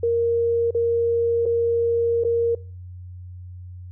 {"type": "tone with dropouts", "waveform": "sine", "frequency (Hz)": 466.6, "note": "A#4", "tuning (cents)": 2, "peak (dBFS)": -17, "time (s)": [0.03, 2.55], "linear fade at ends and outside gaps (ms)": 5, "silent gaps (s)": [[0.708, 0.747], [1.456, 1.46], [2.238, 2.247]], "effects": ["noise-tail reverb RT60 0.4 s tail -23 dB re dry", "added 90 Hz sine -35 dBFS peak until 3.91 s"]}